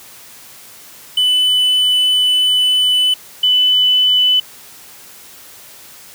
triangle / sine tone pair in turn, 2999 / 2999 Hz, F#7 / F#7, +23 / +23 cents, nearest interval unison, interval 0 cents, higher neither, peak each -9 dBFS, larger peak neither, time 1.17-3.14 / 3.43-4.4 s, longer first, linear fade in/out 5 ms, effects white hiss -39 dBFS RMS until 6.14 s + high-pass 60 Hz 12 dB/octave

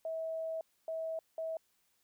sine tone bursts at uneven times, 647 Hz, E5, 32 cents flat, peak -35 dBFS, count 3, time 0.05-0.61 / 0.88-1.19 / 1.38-1.57 s, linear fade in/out 2 ms, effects white hiss -75 dBFS RMS until 2.03 s

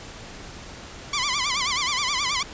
10% pulse tone with vibrato, 1087 Hz, C#6, 34 cents flat, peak -14 dBFS, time 1.13-2.43 s, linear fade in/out 5 ms, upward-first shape sine, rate 9.4 Hz, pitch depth 160 cents each way, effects pink hiss -40 dBFS RMS until 2.53 s + resampled to 16000 Hz

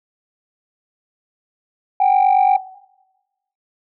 sine tone pair together, 755 / 803.6 Hz, F#5 / G5, +35 / +43 cents, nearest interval minor second, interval 108 cents, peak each -13 dBFS, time 2-2.57 s, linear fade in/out 5 ms, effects noise-tail reverb RT60 1.0 s tail -18 dB re dry + tanh soft clip ceiling -7 dBFS

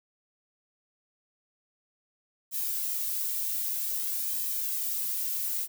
violet noise with flanger, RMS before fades -31 dBFS, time 2.51-5.68 s, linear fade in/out 50 ms, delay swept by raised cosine 1.4 to 2.39 ms, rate 0.53 Hz, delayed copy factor -0.5, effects none

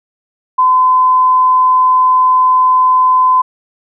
sine tone, 1020 Hz, C6, 44 cents flat, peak -6 dBFS, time 0.58-3.42 s, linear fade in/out 10 ms, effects none

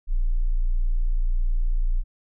sine tone, 29.21 Hz, A#0, 4 cents sharp, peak -18 dBFS, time 0.07-2.04 s, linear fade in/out 50 ms, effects none

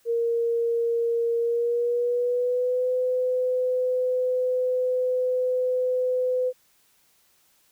sine tone with pitch glide, 466.2 to 505.5 Hz, A#4 to B4, 0 to +40 cents, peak -21 dBFS, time 0.05-6.53 s, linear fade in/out 50 ms, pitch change +140 cents, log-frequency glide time 1.38-2.9 s, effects white hiss -63 dBFS RMS until 7.71 s

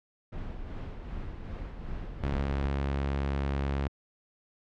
brown noise with tremolo, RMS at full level -36 dBFS, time 0.32-2.67 s, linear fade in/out 10 ms, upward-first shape sine, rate 2.6 Hz, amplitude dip 40%
sawtooth tone, 69.3 Hz, C#2, in tune, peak -24 dBFS, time 2.23-3.88 s, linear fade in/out 5 ms
effects low-pass 3000 Hz 12 dB/octave

